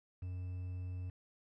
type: tone with quantisation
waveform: triangle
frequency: 90.8 Hz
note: F#2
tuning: 32 cents flat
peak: -37 dBFS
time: 0.22-1.1 s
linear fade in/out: 5 ms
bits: 10
effects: low-pass 2000 Hz 12 dB/octave